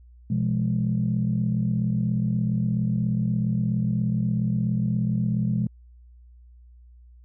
sine chord, F diminished, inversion second, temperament equal with one note detuned, 123.47 / 170.82 / 207.7 Hz, Cb3 / F3 / Ab3, 0 / -38 / 0 cents, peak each -24 / -26 / -25 dBFS, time 0.3-5.67 s, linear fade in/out 5 ms, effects tanh soft clip ceiling -13 dBFS + added 60 Hz sine -47 dBFS peak until 7.24 s

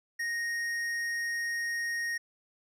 sine tone with tanh clipping, 1864.7 Hz, A#6, in tune, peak -32 dBFS, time 0.19-2.18 s, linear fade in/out 10 ms, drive 12 dB, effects none

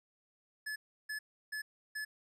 square tone bursts, 1720 Hz, A6, 40 cents flat, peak -38 dBFS, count 4, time 0.66-2.05 s, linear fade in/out 10 ms, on 100 ms, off 330 ms, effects resampled to 32000 Hz + 12-bit

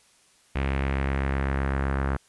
sawtooth tone with low-pass filter sweep, 67.9 Hz, C#2, 35 cents flat, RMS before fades -26 dBFS, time 0.55-2.17 s, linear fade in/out 10 ms, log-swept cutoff 2400 to 1500 Hz, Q 2.3, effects white hiss -60 dBFS RMS until 2.28 s + resampled to 24000 Hz

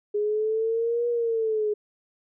sine exponential two-way sweep, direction up then down, 413.1 to 479.6 to 417 Hz, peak -22 dBFS, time 0.14-1.74 s, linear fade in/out 10 ms, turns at 1.08 s, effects none

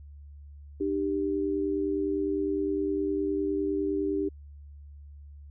sine tone pair together, 302.4 / 392.2 Hz, D#4 / G4, -49 / +1 cents, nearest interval perfect fourth, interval 450 cents, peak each -29 / -28 dBFS, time 0.8-4.29 s, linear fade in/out 10 ms, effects added 72 Hz sine -44 dBFS peak until 5.5 s

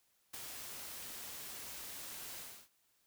white noise with ADSR envelope, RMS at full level -42 dBFS, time 0.33-2.69 s, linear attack 15 ms, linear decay 4 ms, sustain -5 dB, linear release 300 ms, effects white hiss -75 dBFS RMS until 3.06 s

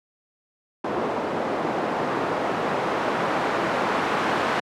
white noise with low-pass filter sweep, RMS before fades -24 dBFS, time 0.84-4.6 s, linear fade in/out 5 ms, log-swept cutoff 700 to 1300 Hz, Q 0.8, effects high-pass 200 Hz 12 dB/octave

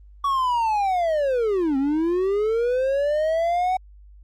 triangle linear two-way sweep, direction down then up, 1133 to 263.7 to 754 Hz, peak -17 dBFS, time 0.24-3.77 s, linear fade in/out 5 ms, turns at 1.77 s, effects added 50 Hz sine -44 dBFS peak until 4.23 s + Opus 32 kbps

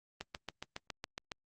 click train, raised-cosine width 0.2 ms, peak -22 dBFS, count 9, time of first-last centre 0.21-1.318 s, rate 7.22 Hz, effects Opus 32 kbps

